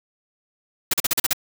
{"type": "noise bursts", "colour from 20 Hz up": "white", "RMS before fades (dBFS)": -19, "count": 7, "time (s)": [0.91, 1.332], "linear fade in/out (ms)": 5, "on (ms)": 26, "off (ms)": 40, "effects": []}